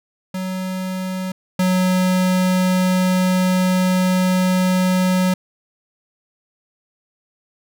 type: tone pair in turn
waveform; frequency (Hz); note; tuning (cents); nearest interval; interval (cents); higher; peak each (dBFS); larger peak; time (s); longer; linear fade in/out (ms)
square; 186.2 / 184.27; F#3 / F#3; +11 / -7; unison; 18; first; -23 / -15; second; 0.34-1.32 / 1.59-5.34; second; 5
effects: none